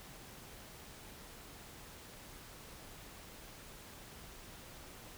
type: silence
effects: pink hiss -53 dBFS RMS until 5.17 s